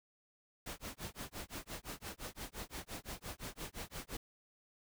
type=noise with tremolo; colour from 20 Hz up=pink; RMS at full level=-43 dBFS; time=0.66-4.17 s; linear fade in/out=5 ms; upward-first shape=sine; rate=5.8 Hz; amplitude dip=100%; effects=none